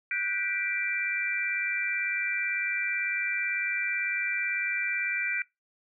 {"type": "chord", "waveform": "sine", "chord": "G major seventh", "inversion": "third", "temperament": "just", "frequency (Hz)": [1470, 1568, 1960, 2352], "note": ["F#6", "G6", "B6", "D7"], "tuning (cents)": [-12, 0, -14, 2], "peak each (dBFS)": [-36, -36, -33, -30], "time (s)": [0.11, 5.42], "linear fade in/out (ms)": 2, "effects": ["noise-tail reverb RT60 0.2 s tail -22 dB re dry"]}